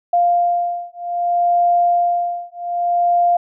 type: beating tone pair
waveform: sine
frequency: 698.5 / 699.13 Hz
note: F5 / F5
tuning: 0 / +2 cents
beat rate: 0.63 Hz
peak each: -17 dBFS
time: 0.13-3.37 s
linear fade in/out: 5 ms
effects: none